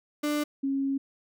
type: tone pair in turn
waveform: 35% pulse / sine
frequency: 296.4 / 273.2 Hz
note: D4 / C#4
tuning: +16 / -25 cents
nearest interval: minor second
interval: 141 cents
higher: first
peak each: -24 / -25 dBFS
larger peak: first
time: 0.23-0.44 / 0.63-0.98 s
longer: second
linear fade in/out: 10 ms
effects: none